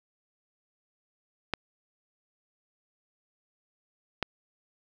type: clicks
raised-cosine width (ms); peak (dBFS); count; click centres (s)
0.3; -11; 2; 1.537 / 4.227
effects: none